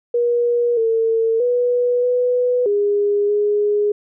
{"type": "tone with pitch steps", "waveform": "sine", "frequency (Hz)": [478.3, 451.6, 489.3, 494.4, 409.2, 414.7], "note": ["A#4", "A4", "B4", "B4", "G#4", "G#4"], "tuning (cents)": [44, 45, -16, 2, -26, -3], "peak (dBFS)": -14, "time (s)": [0.14, 3.92], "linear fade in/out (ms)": 5, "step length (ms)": 630, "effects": []}